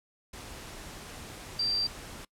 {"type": "tone in noise", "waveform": "sine", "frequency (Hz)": 4699, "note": "D8", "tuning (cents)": 0, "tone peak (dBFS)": -26, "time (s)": [1.59, 1.87], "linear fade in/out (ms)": 5, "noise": "pink", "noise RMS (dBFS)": -44, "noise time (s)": [0.33, 2.25], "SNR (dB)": 15, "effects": ["noise-tail reverb RT60 0.1 s tail -24 dB re dry", "low-pass 11000 Hz 12 dB/octave"]}